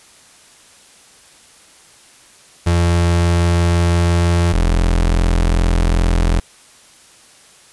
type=tone pair in turn; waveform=35% pulse; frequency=85.9 / 42.51 Hz; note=F2 / F1; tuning=-28 / -46 cents; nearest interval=octave; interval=1218 cents; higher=first; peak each=-10 dBFS; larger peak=neither; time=2.66-4.53 / 4.53-6.4 s; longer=neither; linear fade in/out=10 ms; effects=white hiss -46 dBFS RMS until 7.72 s + resampled to 24000 Hz